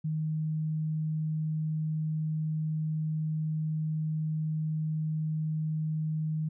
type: tone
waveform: sine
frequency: 156 Hz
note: D#3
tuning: 5 cents sharp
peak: -28 dBFS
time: 0.04-6.49 s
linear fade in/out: 10 ms
effects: none